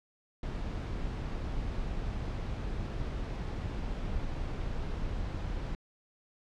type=noise; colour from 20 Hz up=brown; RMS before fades=-35 dBFS; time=0.43-5.75 s; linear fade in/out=2 ms; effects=low-pass 5000 Hz 12 dB/octave